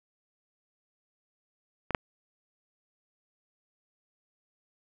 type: clicks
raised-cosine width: 0.5 ms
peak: -18 / -7 dBFS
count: 2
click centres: 1.907 / 1.948 s
effects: none